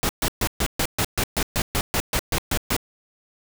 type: noise bursts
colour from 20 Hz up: pink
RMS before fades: -22 dBFS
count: 15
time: 0.03-2.765 s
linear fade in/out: 0 ms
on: 61 ms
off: 130 ms
effects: none